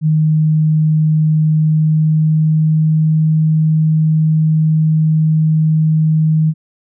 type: tone with pitch glide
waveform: sine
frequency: 155.56 to 157 Hz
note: D#3 to D#3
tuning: 0 to +16 cents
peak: -9 dBFS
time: 0.01-6.54 s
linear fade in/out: 50 ms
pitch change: +16 cents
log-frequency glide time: 1.5-3.18 s
effects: none